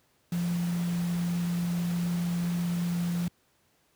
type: tone in noise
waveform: sine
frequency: 173.5 Hz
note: F3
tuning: 11 cents flat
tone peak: -26 dBFS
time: 0.32-3.28 s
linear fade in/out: 2 ms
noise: pink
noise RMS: -42 dBFS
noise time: 0.32-3.28 s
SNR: +13 dB
effects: pink hiss -68 dBFS RMS until 3.95 s + high-pass 80 Hz 12 dB/octave